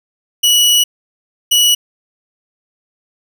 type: tone bursts at uneven times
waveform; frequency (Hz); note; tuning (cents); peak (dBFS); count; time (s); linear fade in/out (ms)
sawtooth; 2934; F#7; -15; -5; 2; 0.43-0.84 / 1.51-1.75; 10
effects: none